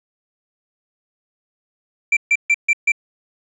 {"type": "tone bursts", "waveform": "triangle", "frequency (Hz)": 2349, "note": "D7", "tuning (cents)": 0, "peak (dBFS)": -10, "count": 5, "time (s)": [2.12, 2.92], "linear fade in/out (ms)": 5, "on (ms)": 48, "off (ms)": 140, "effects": ["resampled to 22050 Hz"]}